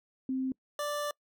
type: tone pair in turn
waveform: sine / 25% pulse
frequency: 261.6 / 587.3 Hz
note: C4 / D5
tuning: 0 / 0 cents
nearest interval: octave + major second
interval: 1400 cents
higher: second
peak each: -29 / -28 dBFS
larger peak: second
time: 0.29-0.52 / 0.79-1.11 s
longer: second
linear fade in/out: 2 ms
effects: noise-tail reverb RT60 0.1 s tail -25 dB re dry